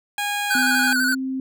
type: tone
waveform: 15% pulse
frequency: 820 Hz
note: G#5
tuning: 22 cents flat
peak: -16 dBFS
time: 0.18-0.93 s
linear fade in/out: 2 ms
type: tone with vibrato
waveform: square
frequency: 1500 Hz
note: F#6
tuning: 23 cents sharp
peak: -19 dBFS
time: 0.5-1.15 s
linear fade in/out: 10 ms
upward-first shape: square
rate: 12 Hz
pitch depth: 46 cents each way
type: tone with pitch glide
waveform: sine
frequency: 256.1 to 263.1 Hz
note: C4 to C4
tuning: -37 to +10 cents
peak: -23 dBFS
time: 0.55-1.4 s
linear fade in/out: 2 ms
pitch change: +47 cents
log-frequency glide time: 1.01-1.15 s
type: clicks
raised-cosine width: 0.3 ms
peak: -25 dBFS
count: 4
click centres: 0.812 / 0.85 / 0.926 / 1.122 s
effects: none